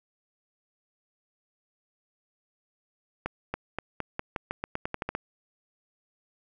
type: accelerating click train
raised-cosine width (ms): 0.5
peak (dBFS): -15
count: 14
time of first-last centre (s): 3.26-5.15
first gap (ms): 280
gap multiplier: 0.88
effects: none